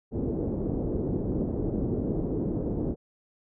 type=low-pass noise; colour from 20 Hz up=white; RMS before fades=-29 dBFS; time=0.11-2.96 s; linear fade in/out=50 ms; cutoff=410 Hz; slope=24 dB/octave; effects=none